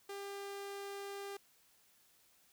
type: tone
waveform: sawtooth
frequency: 398.9 Hz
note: G4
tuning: 30 cents sharp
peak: -39 dBFS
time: 0.09-1.37 s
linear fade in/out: 5 ms
effects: white hiss -69 dBFS RMS until 2.52 s